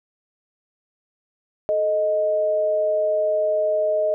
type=tone pair together; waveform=sine; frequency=435.2 / 622.3 Hz; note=A4 / D#5; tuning=-19 / 0 cents; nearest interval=tritone; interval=619 cents; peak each=-27 / -18 dBFS; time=1.69-4.14 s; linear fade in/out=0 ms; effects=none